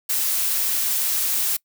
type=noise; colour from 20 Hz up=blue; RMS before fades=-22 dBFS; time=0.09-1.57 s; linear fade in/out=10 ms; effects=noise-tail reverb RT60 0.1 s tail -24 dB re dry